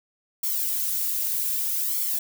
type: noise with flanger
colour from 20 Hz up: violet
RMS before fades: -26 dBFS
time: 0.43-2.19 s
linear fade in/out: 5 ms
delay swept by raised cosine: 0.9 to 3.3 ms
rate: 0.64 Hz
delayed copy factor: +0.9
effects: none